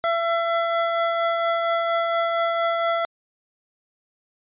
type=tone with tremolo; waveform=25% pulse; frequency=672 Hz; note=E5; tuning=33 cents sharp; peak=-15 dBFS; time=0.04-3.05 s; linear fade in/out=0 ms; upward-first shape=triangle; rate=4.3 Hz; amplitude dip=30%; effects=resampled to 8000 Hz